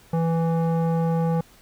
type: tone with low-pass filter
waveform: square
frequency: 165.2 Hz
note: E3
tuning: 4 cents sharp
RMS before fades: -22 dBFS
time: 0.13-1.41 s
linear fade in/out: 5 ms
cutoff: 810 Hz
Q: 1.5
effects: pink hiss -53 dBFS RMS until 1.61 s